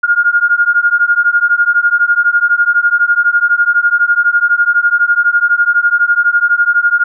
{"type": "beating tone pair", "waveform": "sine", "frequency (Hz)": [1414, 1426], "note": ["F6", "F6"], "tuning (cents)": [21, 36], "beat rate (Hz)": 12, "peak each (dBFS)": -11, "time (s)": [0.03, 7.04], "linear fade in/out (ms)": 10, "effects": []}